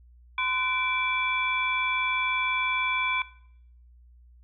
sine tone cluster, 1024 / 1501 / 2333 / 3420 Hz, C6 / F#6 / D7 / A7, -38 / +24 / -12 / -50 cents, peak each -29 / -36 / -27 / -36 dBFS, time 0.38-3.22 s, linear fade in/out 2 ms, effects noise-tail reverb RT60 0.7 s tail -20 dB re dry + added 60 Hz sine -51 dBFS peak until 4.43 s

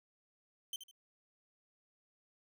sawtooth tone with echo, 3101 Hz, G7, 19 cents flat, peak -35 dBFS, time 0.73-0.76 s, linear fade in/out 2 ms, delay 76 ms, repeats 2, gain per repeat -10 dB, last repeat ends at 0.912 s, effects none

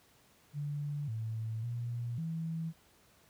sine tone with pitch steps, 145.6 / 111.5 / 119.2 / 163.1 Hz, D3 / A2 / A#2 / E3, -15 / +23 / +39 / -18 cents, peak -34 dBFS, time 0.53-2.73 s, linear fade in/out 50 ms, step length 550 ms, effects pink hiss -65 dBFS RMS until 3.29 s + high-pass 60 Hz 12 dB/octave

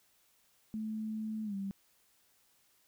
sine tone with pitch glide, 217.6 to 196.11 Hz, A3 to G3, -19 to +1 cents, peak -35 dBFS, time 0.74-1.71 s, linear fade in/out 0 ms, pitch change -180 cents, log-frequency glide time 1.44-1.55 s, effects white hiss -70 dBFS RMS until 2.87 s

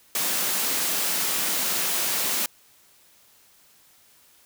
white high-pass noise, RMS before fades -25 dBFS, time 0.15-2.46 s, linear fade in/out 2 ms, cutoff 150 Hz, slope 48 dB/octave, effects white hiss -57 dBFS RMS until 4.45 s

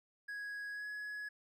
triangle tone with pitch glide, 1661.2 to 1684.4 Hz, G#6 to G#6, 0 to +24 cents, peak -39 dBFS, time 0.28-1.29 s, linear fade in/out 10 ms, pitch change +24 cents, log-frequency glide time 0.71-0.87 s, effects none

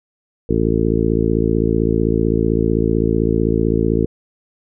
harmonic tone, 55.7 Hz, A1, 22 cents sharp, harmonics 1 / 2 / 3 / 4 / 5 / 6 / 7 / 8, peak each -22 / -22 / -22 / -22 / -22 / -22 / -22 / -22 dBFS, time 0.49-4.06 s, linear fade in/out 5 ms, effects none

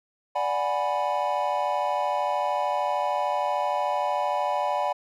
triangle chord, G# half-diminished seventh, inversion second, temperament equal with one note detuned, 587.3 / 737.4 / 830.6 / 987.8 Hz, D5 / F#5 / G#5 / B5, 0 / -6 / 0 / 0 cents, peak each -27 dBFS, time 0.35-4.93 s, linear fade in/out 10 ms, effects none

